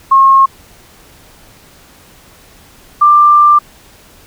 sine tone pair in turn, 1080 / 1184.8 Hz, C#6 / D6, -45 / +15 cents, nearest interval major second, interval 160 cents, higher second, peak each -3 dBFS, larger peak neither, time 0.11-0.46 / 3.01-3.59 s, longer second, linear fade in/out 10 ms, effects pink hiss -42 dBFS RMS until 4.26 s

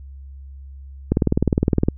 click train, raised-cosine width 3 ms, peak -3 dBFS, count 16, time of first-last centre 1.12-1.885 s, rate 19.6 Hz, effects added 68 Hz sine -35 dBFS peak until 1.97 s

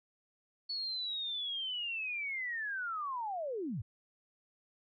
sine linear sweep, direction down, 4435 to 84 Hz, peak -35 dBFS, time 0.69-3.82 s, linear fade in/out 10 ms, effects none

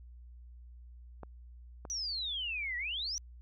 clicks, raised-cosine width 1 ms, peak -30 dBFS, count 2, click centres 1.233 / 1.852 s
sine exponential two-way sweep, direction down then up, 6000 to 1895 to 6000 Hz, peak -34 dBFS, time 1.9-3.18 s, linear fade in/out 0 ms, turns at 2.77 s
effects added 60 Hz sine -49 dBFS peak until 3.41 s

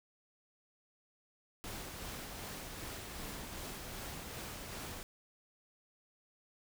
pink noise with tremolo, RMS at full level -44 dBFS, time 1.64-5.03 s, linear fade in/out 0 ms, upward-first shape sine, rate 2.6 Hz, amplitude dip 25%, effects none

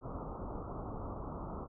pink low-pass noise, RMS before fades -42 dBFS, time 0.01-1.68 s, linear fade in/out 50 ms, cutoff 1300 Hz, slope 96 dB/octave, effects none

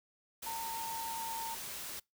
sine tone in noise, 910 Hz, A#5, 42 cents flat, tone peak -38 dBFS, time 0.46-1.55 s, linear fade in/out 10 ms, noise white, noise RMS -43 dBFS, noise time 0.42-2 s, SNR +2 dB, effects noise-tail reverb RT60 0.2 s tail -25 dB re dry

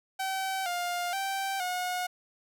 sawtooth tone with pitch steps, 767 / 705 / 779 / 724 Hz, G5 / F5 / G5 / F#5, -38 / +16 / -11 / -38 cents, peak -26 dBFS, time 0.19-2.07 s, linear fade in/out 10 ms, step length 470 ms, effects none

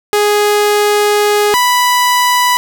sawtooth tone pair in turn, 415.3 / 987.8 Hz, G#4 / B5, 0 / 0 cents, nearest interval octave + minor third, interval 1500 cents, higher second, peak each -5 dBFS, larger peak neither, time 0.13-1.54 / 1.54-2.57 s, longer first, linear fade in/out 0 ms, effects none

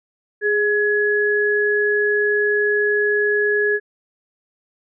sine tone pair together, 415.3 / 1686.3 Hz, G#4 / G#6, 0 / +26 cents, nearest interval 2 octaves, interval 2426 cents, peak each -18 dBFS, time 0.41-3.8 s, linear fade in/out 50 ms, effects none

